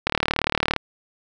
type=click train; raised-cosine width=0.3 ms; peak=-3 dBFS; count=27; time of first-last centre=0.07-0.763 s; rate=37.5 Hz; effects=none